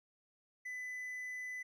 triangle tone, 2002 Hz, B6, 23 cents sharp, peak -39 dBFS, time 0.65-1.63 s, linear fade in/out 10 ms, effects none

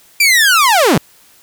sawtooth linear sweep, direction down, 2395 to 118.2 Hz, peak -4 dBFS, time 0.2-0.98 s, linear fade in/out 5 ms, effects white hiss -47 dBFS RMS until 1.42 s

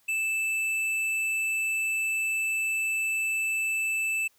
triangle tone with hard clipping, 2637 Hz, E7, in tune, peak -27 dBFS, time 0.08-4.28 s, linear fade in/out 10 ms, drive 12 dB, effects white hiss -65 dBFS RMS until 4.38 s

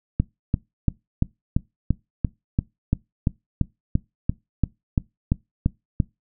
click train, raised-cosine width 5 ms, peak -6 dBFS, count 18, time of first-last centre 0.2-6.002 s, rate 2.93 Hz, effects noise-tail reverb RT60 0.2 s tail -22 dB re dry

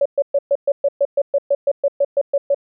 sine tone bursts, 563 Hz, C#5, 27 cents sharp, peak -12 dBFS, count 16, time 0.01-2.546 s, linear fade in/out 5 ms, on 46 ms, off 120 ms, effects none

